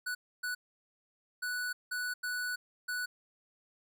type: tone bursts at uneven times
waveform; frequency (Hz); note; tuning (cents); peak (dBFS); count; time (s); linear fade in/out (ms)
square; 1480; F#6; 0; -34; 6; 0.06-0.15 / 0.43-0.55 / 1.42-1.73 / 1.91-2.14 / 2.23-2.56 / 2.88-3.06; 10
effects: none